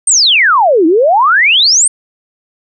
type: exponential two-way sweep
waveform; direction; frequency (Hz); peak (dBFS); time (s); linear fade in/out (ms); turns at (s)
sine; down then up; 9020 to 306.1 to 9020; -5; 0.07-1.88; 5; 0.86
effects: none